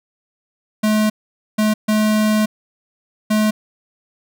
square tone bursts at uneven times, 214.4 Hz, A3, 45 cents flat, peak -14 dBFS, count 4, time 0.83-1.1 / 1.58-1.74 / 1.88-2.46 / 3.3-3.51 s, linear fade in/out 10 ms, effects none

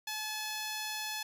5% pulse tone with notch filter, 859 Hz, A5, 42 cents flat, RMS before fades -38 dBFS, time 0.07-1.23 s, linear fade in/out 5 ms, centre 8400 Hz, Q 1.5, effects none

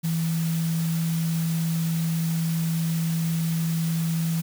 sine tone in noise, 164.1 Hz, E3, 8 cents flat, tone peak -22 dBFS, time 0.03-4.42 s, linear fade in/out 20 ms, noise white, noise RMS -37 dBFS, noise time 0.03-4.42 s, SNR +12 dB, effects none

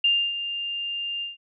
sine tone with ADSR envelope, 2800 Hz, F7, 4 cents sharp, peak -16 dBFS, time 0.04-1.37 s, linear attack 5 ms, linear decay 280 ms, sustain -11 dB, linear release 150 ms, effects none

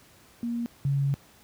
sine tone pair in turn, 235.7 / 139.25 Hz, A#3 / C#3, +19 / +8 cents, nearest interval major sixth, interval 911 cents, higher first, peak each -27 / -22 dBFS, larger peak second, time 0.43-0.66 / 0.85-1.14 s, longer second, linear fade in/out 0 ms, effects pink hiss -56 dBFS RMS until 1.43 s + high-pass 60 Hz 12 dB/octave

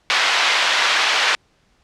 white band-pass noise, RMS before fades -17 dBFS, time 0.1-1.35 s, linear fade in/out 0 ms, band 850 to 3400 Hz, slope 12 dB/octave, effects pink hiss -60 dBFS RMS until 1.83 s + low-pass 6000 Hz 12 dB/octave

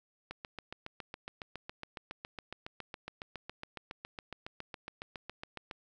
click train, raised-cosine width 0.3 ms, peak -25 dBFS, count 40, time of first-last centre 0.31-5.712 s, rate 7.22 Hz, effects none

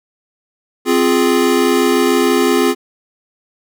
square chord, F minor, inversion second, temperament equal, 261.6 / 349.2 / 415.3 Hz, C4 / F4 / Ab4, 0 / 0 / 0 cents, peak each -16 dBFS, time 0.85-2.75 s, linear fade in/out 50 ms, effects none

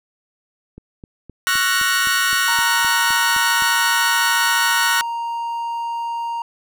click train, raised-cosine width 3 ms, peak -24 dBFS, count 12, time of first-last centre 0.78-3.622 s, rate 3.87 Hz
sawtooth chord, Gb major seventh, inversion second, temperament equal with one note detuned, 1108.7 / 1365.8 / 1480 / 1864.7 Hz, Db6 / F6 / Gb6 / Bb6, 0 / -39 / 0 / 0 cents, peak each -21 / -21 / -15 / -18 dBFS, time 1.47-5.01 s, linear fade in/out 0 ms
triangle tone, 932.3 Hz, A#5, in tune, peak -20 dBFS, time 2.48-6.42 s, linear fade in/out 2 ms
effects none

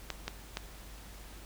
clicks, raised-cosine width 0.2 ms, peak -17 dBFS, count 3, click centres 0.103 / 0.28 / 0.571 s, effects added 50 Hz sine -49 dBFS peak until 1.45 s + pink hiss -52 dBFS RMS until 1.45 s

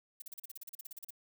violet noise bursts, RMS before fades -45 dBFS, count 16, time 0.2-1.106 s, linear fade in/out 5 ms, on 21 ms, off 38 ms, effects none

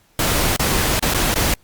pink noise with dropouts, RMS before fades -18 dBFS, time 0.19-1.54 s, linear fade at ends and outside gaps 2 ms, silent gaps 0.564-0.595 / 0.994-1.025 / 1.138-1.145 / 1.342-1.358 s, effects pink hiss -57 dBFS RMS until 1.63 s + Opus 48 kbps

